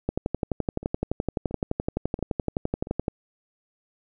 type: two click trains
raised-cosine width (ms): 2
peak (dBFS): -24 / -11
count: 4 / 36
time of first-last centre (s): 0.83-2.871 / 0.09-3.081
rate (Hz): 1.47 / 11.7
effects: none